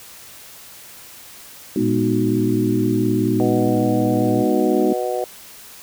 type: chord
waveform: sine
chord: G# minor seventh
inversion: none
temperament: equal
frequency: 207.7 / 246.9 / 311.1 / 370 Hz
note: G#3 / B3 / D#4 / F#4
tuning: 0 / 0 / 0 / 0 cents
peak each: -23 / -22 / -20 / -23 dBFS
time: 1.76-4.93 s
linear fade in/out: 2 ms
type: tone with vibrato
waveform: sine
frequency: 116.54 Hz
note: A#2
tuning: in tune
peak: -23 dBFS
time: 1.78-4.45 s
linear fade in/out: 50 ms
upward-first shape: sine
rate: 7.4 Hz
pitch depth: 46 cents each way
type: harmonic tone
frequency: 123.5 Hz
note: B2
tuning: in tune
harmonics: 3 / 4 / 5 / 6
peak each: -26 / -24 / -26 / -26 dBFS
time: 3.4-5.24 s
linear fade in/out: 0 ms
effects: white hiss -41 dBFS RMS until 5.82 s